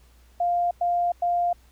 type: tone bursts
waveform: sine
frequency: 700 Hz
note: F5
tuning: 4 cents sharp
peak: -20 dBFS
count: 3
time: 0.4-1.53 s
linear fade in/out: 5 ms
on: 310 ms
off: 100 ms
effects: added 60 Hz sine -53 dBFS peak until 1.71 s + pink hiss -61 dBFS RMS until 1.71 s